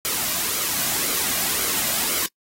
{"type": "noise with flanger", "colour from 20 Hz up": "white", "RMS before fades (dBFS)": -23, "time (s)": [0.05, 2.26], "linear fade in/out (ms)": 0, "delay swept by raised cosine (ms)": [1.1, 2.3], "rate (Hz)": 1.9, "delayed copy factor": -0.5, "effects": ["noise-tail reverb RT60 0.1 s tail -25 dB re dry", "AAC 48 kbps"]}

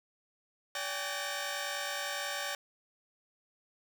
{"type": "tone cluster", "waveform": "15% pulse", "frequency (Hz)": [574, 782, 832, 1515, 1828], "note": ["D5", "G5", "G#5", "F#6", "A#6"], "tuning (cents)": [-40, -4, 3, 40, -34], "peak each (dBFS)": [-33, -35, -39, -36, -34], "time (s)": [0.75, 2.55], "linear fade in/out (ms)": 2, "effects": []}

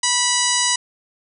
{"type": "harmonic tone with a mistuned harmonic", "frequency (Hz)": 980, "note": "B5", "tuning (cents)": -14, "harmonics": [1, 2, 3, 4, 5, 6, 7, 8, 9], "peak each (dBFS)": [-25, -25, -25, -25, -25, -25, -25, -25, -25], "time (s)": [0.03, 0.76], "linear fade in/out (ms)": 5, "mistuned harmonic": 7, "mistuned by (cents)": -46, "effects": []}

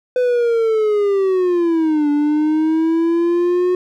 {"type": "linear two-way sweep", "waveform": "triangle", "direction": "down then up", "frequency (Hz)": [504, 290.3, 364.3], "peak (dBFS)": -11, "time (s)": [0.16, 3.75], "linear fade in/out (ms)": 2, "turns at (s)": 2.1, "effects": []}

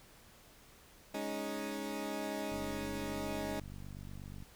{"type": "chord", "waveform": "20% pulse", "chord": "Ab suspended fourth", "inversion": "none", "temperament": "equal", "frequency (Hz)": [207.7, 277.2, 311.1], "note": ["Ab3", "Db4", "Eb4"], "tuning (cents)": [0, 0, 0], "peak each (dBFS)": -37, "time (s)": [1.14, 3.6], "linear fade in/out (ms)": 5}
{"type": "click train", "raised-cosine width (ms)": 5, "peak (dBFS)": -36, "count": 93, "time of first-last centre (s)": [2.52, 4.425], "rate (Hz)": 48.3}
{"effects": ["pink hiss -60 dBFS RMS until 4.55 s"]}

